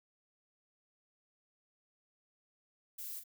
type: noise with echo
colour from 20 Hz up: violet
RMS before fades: -44 dBFS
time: 2.98-3.2 s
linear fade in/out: 10 ms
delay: 39 ms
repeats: 1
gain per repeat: -8 dB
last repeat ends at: 3.239 s
effects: none